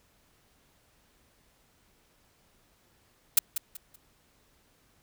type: noise with echo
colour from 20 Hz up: blue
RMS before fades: -18 dBFS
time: 3.37-3.39 s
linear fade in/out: 5 ms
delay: 190 ms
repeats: 3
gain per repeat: -11 dB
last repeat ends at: 3.96 s
effects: pink hiss -66 dBFS RMS until 5.02 s